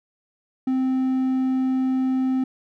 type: tone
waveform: triangle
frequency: 260.4 Hz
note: C4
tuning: 8 cents flat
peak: -17 dBFS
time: 0.67-2.44 s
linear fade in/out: 5 ms
effects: none